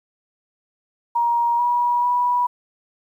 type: tone with pitch steps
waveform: sine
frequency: 944 / 965 / 977 Hz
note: A#5 / B5 / B5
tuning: +22 / -40 / -19 cents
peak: -16 dBFS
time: 1.15-2.47 s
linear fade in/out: 10 ms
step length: 440 ms
effects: 9-bit